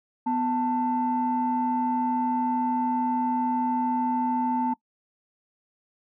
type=tone pair together; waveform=sine; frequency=248.8 / 886.6 Hz; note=B3 / A5; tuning=+13 / +13 cents; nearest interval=octave + minor seventh; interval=2200 cents; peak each=-25 / -24 dBFS; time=0.26-4.74 s; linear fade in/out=10 ms; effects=noise-tail reverb RT60 0.1 s tail -21 dB re dry + tanh soft clip ceiling -16 dBFS